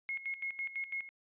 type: tone with tremolo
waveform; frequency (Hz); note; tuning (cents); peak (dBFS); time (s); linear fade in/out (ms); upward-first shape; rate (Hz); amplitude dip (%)
sine; 2165; C#7; -41; -34; 0.09-1.09; 0; square; 6; 75
effects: resampled to 8000 Hz